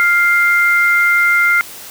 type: tone pair together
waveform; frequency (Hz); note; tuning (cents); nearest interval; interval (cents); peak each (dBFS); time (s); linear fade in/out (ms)
sine; 1400 / 2098; F6 / C7; +4 / +4; perfect fifth; 700; -12; 0-1.61; 0
effects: white hiss -33 dBFS RMS until 1.9 s + high-pass 60 Hz 12 dB/octave